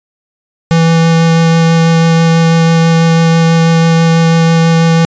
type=tone with vibrato; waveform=square; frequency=164.81 Hz; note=E3; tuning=in tune; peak=-6 dBFS; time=0.71-5.05 s; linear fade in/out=0 ms; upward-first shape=sine; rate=6.1 Hz; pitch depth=8 cents each way; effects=resampled to 16000 Hz